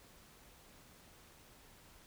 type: silence
effects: pink hiss -61 dBFS RMS until 2.06 s